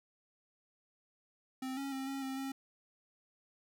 square tone with pitch steps, 261 / 275.3 / 266.9 / 272.6 / 265.9 / 270 Hz, C4 / C#4 / C4 / C#4 / C4 / C#4, -4 / -12 / +35 / -29 / +28 / -45 cents, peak -38 dBFS, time 1.62-2.52 s, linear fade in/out 5 ms, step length 150 ms, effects none

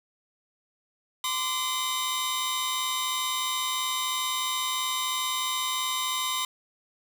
sawtooth tone cluster, 1033 / 1167 / 3016 / 3715 Hz, C6 / D6 / F#7 / A#7, -22 / -11 / +32 / -7 cents, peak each -27 / -32 / -32 / -28 dBFS, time 1.24-6.45 s, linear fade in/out 2 ms, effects none

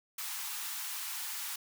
white high-pass noise, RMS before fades -39 dBFS, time 0.18-1.56 s, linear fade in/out 5 ms, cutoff 790 Hz, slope 96 dB/octave, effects none

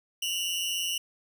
sawtooth tone pair together, 2794 / 2971 Hz, F7 / F#7, 0 / +6 cents, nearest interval minor second, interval 106 cents, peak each -28 dBFS, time 0.22-0.98 s, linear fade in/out 5 ms, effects none

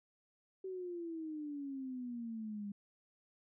sine exponential sweep, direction down, 382.6 to 200.1 Hz, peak -40 dBFS, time 0.64-2.72 s, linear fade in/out 5 ms, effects none

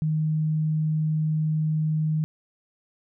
sine tone, 155.56 Hz, D#3, in tune, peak -21 dBFS, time 0.02-2.24 s, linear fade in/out 0 ms, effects none

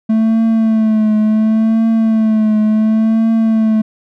triangle tone with vibrato, 219.7 Hz, A3, 2 cents flat, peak -7 dBFS, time 0.09-3.82 s, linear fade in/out 10 ms, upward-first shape triangle, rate 0.7 Hz, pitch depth 48 cents each way, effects none

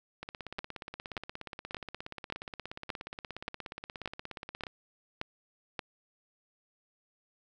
two click trains, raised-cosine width 0.3 ms, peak -24 / -18 dBFS, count 76 / 10, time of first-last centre 0.23-4.668 / 0.59-5.792 s, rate 16.9 / 1.73 Hz, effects none

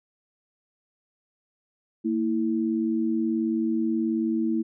sine tone pair together, 227.8 / 326.4 Hz, A#3 / E4, -40 / -17 cents, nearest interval tritone, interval 623 cents, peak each -25 dBFS, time 2.04-4.63 s, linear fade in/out 20 ms, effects none

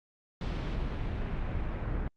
brown noise with low-pass filter sweep, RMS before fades -33 dBFS, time 0.41-2.08 s, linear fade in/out 2 ms, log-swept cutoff 4000 to 1800 Hz, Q 1.2, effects Opus 48 kbps

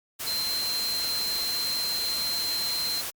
sine tone in noise, 4128 Hz, C8, 24 cents flat, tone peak -27 dBFS, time 0.26-3.02 s, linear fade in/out 20 ms, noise white, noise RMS -33 dBFS, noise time 0.19-3.11 s, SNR +3 dB, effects Opus 48 kbps

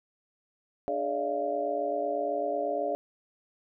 sine tone cluster, 295.4 / 418.1 / 573 / 621 / 691 Hz, D4 / G#4 / D5 / D#5 / F5, +10 / +12 / -43 / -3 / -19 cents, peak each -38 / -35 / -31 / -37 / -32 dBFS, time 0.88-2.95 s, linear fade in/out 0 ms, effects none

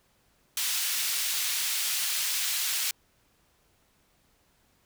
pink high-pass noise, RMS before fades -29 dBFS, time 0.57-2.91 s, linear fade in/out 2 ms, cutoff 2800 Hz, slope 12 dB/octave, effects pink hiss -67 dBFS RMS until 4.85 s

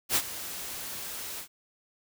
white noise with ADSR envelope, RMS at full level -23 dBFS, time 0.09-1.48 s, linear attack 69 ms, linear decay 53 ms, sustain -15 dB, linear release 88 ms, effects none

